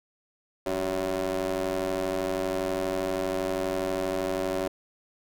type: ring-modulated tone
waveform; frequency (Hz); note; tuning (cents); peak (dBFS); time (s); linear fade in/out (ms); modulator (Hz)
25% pulse; 92.5; F#2; 0; -20; 0.66-4.68; 5; 472
effects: none